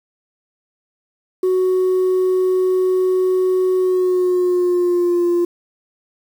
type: tone with pitch glide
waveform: sine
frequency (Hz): 370.7 to 347.9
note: F#4 to F4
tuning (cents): +3 to -7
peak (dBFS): -11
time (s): 1.43-5.45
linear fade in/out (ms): 5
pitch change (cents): -110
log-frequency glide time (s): 3.78-5.28
effects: tanh soft clip ceiling -12 dBFS + 7-bit